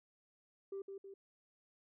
sine tone with echo, 392 Hz, G4, in tune, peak -39 dBFS, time 0.72-0.82 s, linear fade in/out 5 ms, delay 160 ms, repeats 2, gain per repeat -5 dB, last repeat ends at 1.14 s, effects tanh soft clip ceiling -38 dBFS

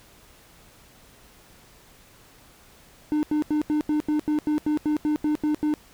triangle tone bursts, 301.8 Hz, D4, 47 cents sharp, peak -18 dBFS, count 14, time 3.12-5.739 s, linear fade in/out 0 ms, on 110 ms, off 83 ms, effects pink hiss -53 dBFS RMS until 5.93 s

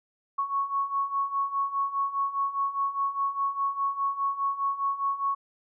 sine beating tone pair, 1104 / 1108.9 Hz, C#6 / C#6, -7 / 0 cents, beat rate 4.9 Hz, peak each -31 / -27 dBFS, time 0.38-5.35 s, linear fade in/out 10 ms, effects none

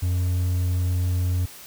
triangle tone, 90 Hz, F#2, 47 cents flat, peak -18 dBFS, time 0.02-1.46 s, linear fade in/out 10 ms, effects white hiss -43 dBFS RMS until 1.66 s

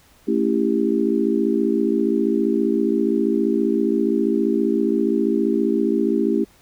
sine chord, A dominant seventh, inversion none, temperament just, 220 / 275 / 330 / 396 Hz, A3 / C#4 / E4 / G4, 0 / -14 / +2 / +18 cents, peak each -22 dBFS, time 0.27-6.45 s, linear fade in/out 20 ms, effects pink hiss -54 dBFS RMS until 6.61 s

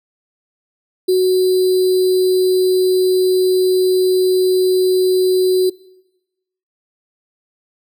sine tone with sample-and-hold, 370 Hz, F#4, in tune, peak -10 dBFS, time 1.08-5.7 s, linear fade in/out 10 ms, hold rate 4410 Hz, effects noise-tail reverb RT60 1.0 s tail -22 dB re dry

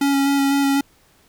square tone with vibrato, 278 Hz, C#4, 5 cents sharp, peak -16 dBFS, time 0.01-0.81 s, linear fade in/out 5 ms, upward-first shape square, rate 4 Hz, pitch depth 11 cents each way, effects pink hiss -56 dBFS RMS until 1.28 s

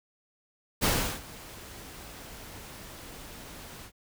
pink noise with ADSR envelope, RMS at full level -24 dBFS, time 0.81-3.92 s, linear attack 29 ms, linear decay 360 ms, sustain -21 dB, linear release 76 ms, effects none

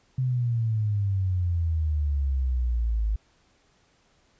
sine exponential sweep, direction down, 130.81 to 51.91 Hz, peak -22 dBFS, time 0.18-3.16 s, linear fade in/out 5 ms, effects pink hiss -64 dBFS RMS until 4.39 s + resampled to 16000 Hz

